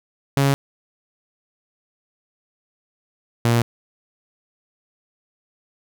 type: tone pair in turn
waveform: sawtooth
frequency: 138.59 / 117.59 Hz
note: C#3 / A#2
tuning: 0 / +16 cents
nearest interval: minor third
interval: 284 cents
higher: first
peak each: -11 dBFS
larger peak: neither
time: 0.37-0.54 / 3.45-3.62 s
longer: neither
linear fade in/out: 0 ms
effects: none